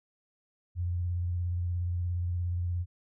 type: tone with vibrato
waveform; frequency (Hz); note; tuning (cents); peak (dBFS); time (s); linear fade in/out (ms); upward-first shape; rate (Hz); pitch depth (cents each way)
sine; 87.9; F2; +12; -28; 0.75-2.86; 50; triangle; 17; 39
effects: none